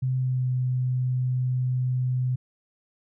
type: tone with pitch glide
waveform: sine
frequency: 129.2 to 126.98 Hz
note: C3 to B2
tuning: -21 to +49 cents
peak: -22 dBFS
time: 0.02-2.36 s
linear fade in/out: 10 ms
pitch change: -30 cents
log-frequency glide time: 0.17-0.48 s
effects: none